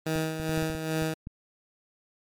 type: tone with tremolo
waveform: 15% pulse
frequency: 158.9 Hz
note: D#3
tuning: 37 cents sharp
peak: -19 dBFS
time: 0.06-1.14 s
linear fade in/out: 5 ms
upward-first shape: sine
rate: 2.4 Hz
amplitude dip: 55%
type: clicks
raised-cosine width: 5 ms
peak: -25 dBFS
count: 9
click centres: 0.158 / 0.399 / 0.494 / 0.576 / 0.625 / 0.7 / 0.75 / 1.022 / 1.271 s
effects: MP3 96 kbps